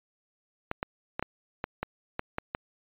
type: clicks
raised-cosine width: 0.5 ms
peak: -15 dBFS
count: 9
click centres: 0.714 / 0.829 / 1.195 / 1.226 / 1.641 / 1.83 / 2.194 / 2.384 / 2.549 s
effects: resampled to 8000 Hz